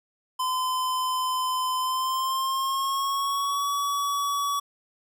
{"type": "tone with pitch glide", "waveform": "square", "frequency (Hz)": [1023, 1135.1], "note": ["C6", "C#6"], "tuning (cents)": [-39, 41], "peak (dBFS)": -25, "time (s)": [0.39, 4.6], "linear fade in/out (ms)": 10, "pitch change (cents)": 180, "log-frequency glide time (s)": [1.79, 3.7], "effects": []}